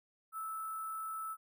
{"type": "tone with sample-and-hold", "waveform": "sine", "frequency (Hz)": 1313, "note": "E6", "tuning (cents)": -7, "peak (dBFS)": -38, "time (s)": [0.32, 1.37], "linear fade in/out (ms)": 50, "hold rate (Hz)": 11025, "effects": []}